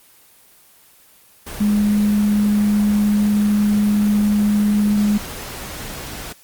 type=tone in noise; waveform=sine; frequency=207.7 Hz; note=G#3; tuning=in tune; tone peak=-13 dBFS; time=1.6-5.18 s; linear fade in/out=10 ms; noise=pink; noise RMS=-31 dBFS; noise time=1.46-6.33 s; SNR=+15 dB; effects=white hiss -50 dBFS RMS until 6.43 s + Opus 24 kbps